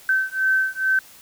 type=beating tone pair; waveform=sine; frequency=1540 / 1542.3 Hz; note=G6 / G6; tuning=-31 / -29 cents; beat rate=2.3 Hz; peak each=-21 dBFS; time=0.09-0.99 s; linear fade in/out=2 ms; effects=white hiss -47 dBFS RMS until 1.21 s